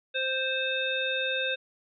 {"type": "harmonic tone", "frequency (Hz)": 523.3, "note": "C5", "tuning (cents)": 0, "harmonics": [1, 3, 5, 7], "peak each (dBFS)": [-32, -32, -32, -32], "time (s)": [0.14, 1.56], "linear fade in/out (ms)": 20, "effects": []}